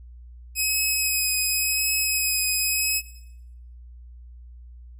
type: tone with vibrato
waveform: 10% pulse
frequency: 2540 Hz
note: D#7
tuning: 35 cents sharp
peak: -13 dBFS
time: 0.55-3.02 s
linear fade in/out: 50 ms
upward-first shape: triangle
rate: 0.91 Hz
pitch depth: 18 cents each way
effects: noise-tail reverb RT60 0.8 s tail -17 dB re dry + added 60 Hz sine -41 dBFS peak until 4.99 s